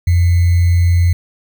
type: tone with sample-and-hold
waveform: sine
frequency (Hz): 86.9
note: F2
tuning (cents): -8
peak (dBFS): -8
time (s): 0.07-1.13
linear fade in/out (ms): 5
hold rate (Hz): 2100
effects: none